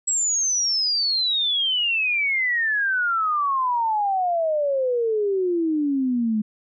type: exponential sweep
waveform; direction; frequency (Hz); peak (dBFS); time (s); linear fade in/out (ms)
sine; down; 7810 to 210; -19; 0.07-6.42; 10
effects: none